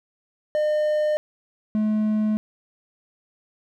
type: tone pair in turn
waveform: triangle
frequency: 606 / 214.3 Hz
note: D#5 / A3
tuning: -46 / -45 cents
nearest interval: octave + tritone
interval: 1799 cents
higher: first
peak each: -17 dBFS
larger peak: neither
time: 0.55-1.17 / 1.75-2.37 s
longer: neither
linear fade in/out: 0 ms
effects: none